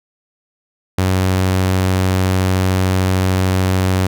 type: tone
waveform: sawtooth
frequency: 93.5 Hz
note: F#2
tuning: 19 cents sharp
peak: -9 dBFS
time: 0.98-4.07 s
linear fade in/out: 5 ms
effects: none